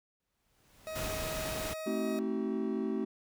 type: noise with exponential growth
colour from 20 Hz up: pink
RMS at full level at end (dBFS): -47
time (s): 0.2-1.08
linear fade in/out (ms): 0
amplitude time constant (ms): 190
type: tone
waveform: 40% pulse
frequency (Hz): 632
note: D#5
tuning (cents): +27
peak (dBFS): -37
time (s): 0.87-2.19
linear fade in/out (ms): 0
type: noise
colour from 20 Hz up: pink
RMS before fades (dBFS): -38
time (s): 0.95-1.74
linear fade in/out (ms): 10
type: chord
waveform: triangle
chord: A diminished seventh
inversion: none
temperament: just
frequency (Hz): 220 / 264 / 316.8 / 380.2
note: A3 / C4 / Eb4 / Gb4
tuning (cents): 0 / +16 / +31 / +47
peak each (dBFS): -33 / -35 / -37 / -34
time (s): 1.86-3.05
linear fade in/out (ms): 10
effects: none